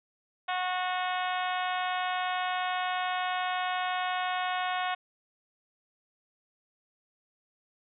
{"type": "harmonic tone", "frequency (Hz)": 365.7, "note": "F#4", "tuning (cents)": -20, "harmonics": [2, 3, 4, 5, 6, 7, 8, 9, 10], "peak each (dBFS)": [-31, -35, -37, -39, -41, -42, -43, -44, -45], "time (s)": [0.48, 4.95], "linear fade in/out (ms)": 10, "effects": []}